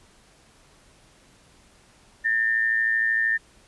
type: tone with amplitude modulation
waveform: sine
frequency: 1800 Hz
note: A6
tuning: 39 cents sharp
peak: -17 dBFS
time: 2.24-3.38 s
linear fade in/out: 20 ms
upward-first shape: sine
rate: 113 Hz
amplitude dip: 55%
effects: pink hiss -56 dBFS RMS until 3.67 s + resampled to 24000 Hz